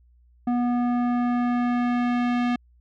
square tone with low-pass filter sweep, 243.2 Hz, B3, 26 cents flat, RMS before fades -23 dBFS, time 0.47-2.56 s, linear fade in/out 5 ms, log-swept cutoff 860 to 2800 Hz, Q 1, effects added 60 Hz sine -54 dBFS peak until 2.8 s

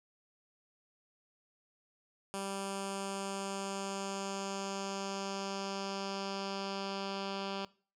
10% pulse tone with low-pass filter sweep, 196 Hz, G3, in tune, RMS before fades -39 dBFS, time 2.34-7.65 s, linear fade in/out 0 ms, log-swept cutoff 9600 to 4200 Hz, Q 2.4, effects noise-tail reverb RT60 0.4 s tail -21 dB re dry

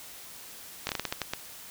slowing click train, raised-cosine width 0.2 ms, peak -12 dBFS, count 9, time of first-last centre 0.87-1.335 s, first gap 21 ms, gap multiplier 1.28, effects white hiss -46 dBFS RMS until 1.7 s

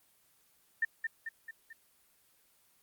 sine tone with echo, 1802 Hz, A6, 41 cents sharp, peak -26 dBFS, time 0.82-0.85 s, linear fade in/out 5 ms, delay 220 ms, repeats 4, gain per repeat -5 dB, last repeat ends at 1.73 s, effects white hiss -68 dBFS RMS until 2.82 s + Opus 24 kbps

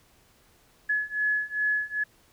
sine beating tone pair, 1700 / 1702.5 Hz, G#6 / G#6, +40 / +42 cents, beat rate 2.5 Hz, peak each -28 / -27 dBFS, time 0.89-2.04 s, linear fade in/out 10 ms, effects pink hiss -61 dBFS RMS until 2.32 s

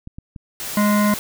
clicks, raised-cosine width 5 ms, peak -22 dBFS, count 3, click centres 0.074 / 0.185 / 0.362 s
white noise, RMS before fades -29 dBFS, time 0.6-1.19 s, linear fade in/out 0 ms
harmonic tone, 207.7 Hz, G#3, in tune, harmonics 1 / 3 / 5 / 7 / 9 / 10, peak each -15 / -24 / -23 / -30 / -33 / -32 dBFS, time 0.77-1.14 s, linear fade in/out 2 ms
effects none

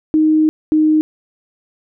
sine tone pair in turn, 311.1 / 309.6 Hz, D#4 / D#4, 0 / -9 cents, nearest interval unison, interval 9 cents, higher first, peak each -9 dBFS, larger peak neither, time 0.14-0.49 / 0.72-1.01 s, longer first, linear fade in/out 0 ms, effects none

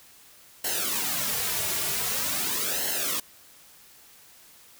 white noise with flanger, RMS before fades -28 dBFS, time 0.64-3.2 s, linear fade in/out 5 ms, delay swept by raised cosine 0.83 to 3.93 ms, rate 0.45 Hz, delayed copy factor -0.8, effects white hiss -53 dBFS RMS until 4.79 s

